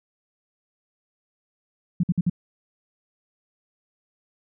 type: tone bursts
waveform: sine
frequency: 175.5 Hz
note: F3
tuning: 9 cents sharp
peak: -17 dBFS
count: 4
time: 2-2.298 s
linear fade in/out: 5 ms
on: 34 ms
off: 54 ms
effects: none